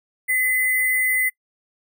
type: tone with sample-and-hold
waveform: sine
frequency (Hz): 2028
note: B6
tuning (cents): +45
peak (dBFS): -17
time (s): 0.28-1.3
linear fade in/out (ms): 20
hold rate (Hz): 11025
effects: noise-tail reverb RT60 0.1 s tail -23 dB re dry